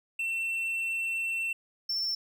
triangle tone pair in turn, 2696 / 5392 Hz, E7 / E8, +38 / +38 cents, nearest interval octave, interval 1200 cents, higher second, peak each -27 / -27 dBFS, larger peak neither, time 0.19-1.53 / 1.89-2.15 s, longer first, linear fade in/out 5 ms, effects none

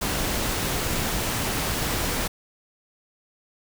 pink noise, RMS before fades -26 dBFS, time 0.01-2.28 s, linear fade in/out 10 ms, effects none

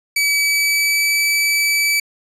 sawtooth tone with pitch glide, 2288 to 2303 Hz, D7 to D7, -46 to -34 cents, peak -11 dBFS, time 0.16-2 s, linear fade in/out 5 ms, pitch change +12 cents, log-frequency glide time 0.31-1.18 s, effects resampled to 32000 Hz

